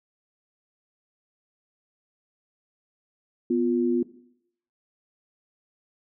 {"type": "tone pair together", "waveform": "sine", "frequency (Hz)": [246.9, 350.6], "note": ["B3", "F4"], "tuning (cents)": [0, 7], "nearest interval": "tritone", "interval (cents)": 607, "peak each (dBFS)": -23, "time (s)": [3.5, 4.03], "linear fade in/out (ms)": 5, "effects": ["noise-tail reverb RT60 0.7 s tail -17 dB re dry"]}